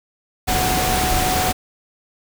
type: tone in noise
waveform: sine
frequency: 740 Hz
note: F#5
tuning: in tune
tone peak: -21 dBFS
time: 0.47-1.53 s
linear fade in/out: 20 ms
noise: pink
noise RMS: -20 dBFS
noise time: 0.47-1.53 s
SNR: -4 dB
effects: none